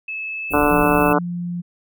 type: tone with pitch glide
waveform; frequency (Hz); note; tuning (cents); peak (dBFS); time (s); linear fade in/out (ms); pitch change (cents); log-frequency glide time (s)
sine; 2604 to 2625; E7 to E7; -22 to -8; -25; 0.08-1.13; 5; +14; 0.27-0.63
type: band-stop noise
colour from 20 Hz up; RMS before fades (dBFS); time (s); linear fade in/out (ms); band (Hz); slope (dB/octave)
pink; -28; 0.5-1.14; 20; 670 to 10000; 48
type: harmonic tone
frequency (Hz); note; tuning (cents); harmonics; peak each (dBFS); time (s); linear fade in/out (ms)
146.83; D3; 0; 2 / 3 / 4 / 5 / 6 / 7 / 8 / 9 / 10; -19 / -21 / -22 / -23 / -24 / -24 / -25 / -26 / -26; 0.53-1.19; 10
type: tone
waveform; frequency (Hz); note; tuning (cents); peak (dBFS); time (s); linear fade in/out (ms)
sine; 174.7; F3; +1; -23; 0.7-1.62; 20
effects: none